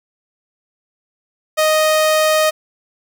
sawtooth tone, 622.3 Hz, D#5, in tune, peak -8 dBFS, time 1.57-2.51 s, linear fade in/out 20 ms, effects none

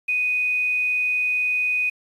sine tone with quantisation, 2489 Hz, D#7, in tune, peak -19 dBFS, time 0.08-1.9 s, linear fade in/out 10 ms, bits 8, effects resampled to 32000 Hz

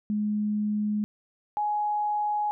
sine tone pair in turn, 210 / 836.9 Hz, G#3 / G#5, +19 / +13 cents, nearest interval 2 octaves, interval 2394 cents, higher second, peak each -24 dBFS, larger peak neither, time 0.1-1.04 / 1.57-2.51 s, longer neither, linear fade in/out 0 ms, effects none

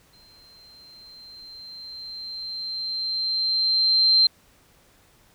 sine tone with exponential growth, 4136 Hz, C8, 21 cents flat, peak -13 dBFS, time 0.13-4.27 s, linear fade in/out 5 ms, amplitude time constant 900 ms, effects pink hiss -58 dBFS RMS until 5.34 s

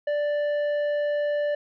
triangle tone with tanh clipping, 587.3 Hz, D5, in tune, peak -24 dBFS, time 0.07-1.55 s, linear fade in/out 5 ms, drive 12 dB, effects none

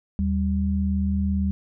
sine tone pair together, 78.12 / 196 Hz, D#2 / G3, +8 / 0 cents, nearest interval octave + major third, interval 1592 cents, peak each -23 dBFS, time 0.19-1.51 s, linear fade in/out 0 ms, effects none

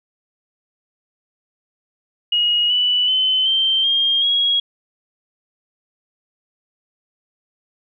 sine tone with pitch steps, 2887 / 2966 / 3048 / 3132 / 3218 / 3307 Hz, F#7 / F#7 / G7 / G7 / G7 / G#7, -43 / +4 / -49 / -2 / +45 / -8 cents, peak -14 dBFS, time 2.32-4.6 s, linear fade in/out 5 ms, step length 380 ms, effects none

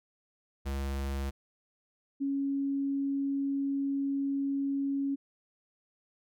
square / sine tone pair in turn, 68.5 / 276.9 Hz, C#2 / C#4, -20 / -2 cents, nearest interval 2 octaves, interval 2418 cents, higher second, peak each -32 / -28 dBFS, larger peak second, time 0.65-1.31 / 2.2-5.16 s, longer second, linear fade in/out 20 ms, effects none

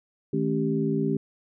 sine tone cluster, 155.7 / 214.4 / 274.3 / 392.6 Hz, D#3 / A3 / C#4 / G4, +2 / -45 / -18 / +3 cents, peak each -28 dBFS, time 0.33-1.17 s, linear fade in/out 5 ms, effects none

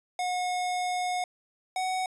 square tone pair in turn, 725 / 745.4 Hz, F#5 / F#5, -35 / +13 cents, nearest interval unison, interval 48 cents, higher second, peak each -28 / -28 dBFS, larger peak neither, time 0.19-1.24 / 1.76-2.06 s, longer first, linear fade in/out 2 ms, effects resampled to 24000 Hz

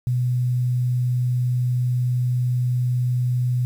sine tone, 124.2 Hz, B2, 10 cents sharp, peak -18 dBFS, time 0.07-3.65 s, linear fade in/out 0 ms, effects 8-bit

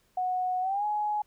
sine tone with pitch glide, 735 to 839.4 Hz, F#5 to G#5, -12 to +18 cents, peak -26 dBFS, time 0.17-1.22 s, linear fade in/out 5 ms, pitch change +230 cents, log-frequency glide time 0.61-0.85 s, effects pink hiss -68 dBFS RMS until 1.26 s

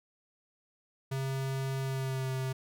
square tone with pitch glide, 134.2 to 131.36 Hz, C3 to C3, +44 to +7 cents, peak -32 dBFS, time 1.11-2.53 s, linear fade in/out 10 ms, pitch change -37 cents, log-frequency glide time 1.81-2.31 s, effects none

